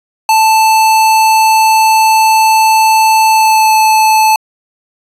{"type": "tone with pitch glide", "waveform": "square", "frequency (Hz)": [880, 871.9], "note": ["A5", "A5"], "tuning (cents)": [0, -16], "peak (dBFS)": -6, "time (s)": [0.29, 4.36], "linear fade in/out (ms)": 2, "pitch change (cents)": -16, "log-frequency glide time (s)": [3.3, 3.75], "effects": ["resampled to 32000 Hz"]}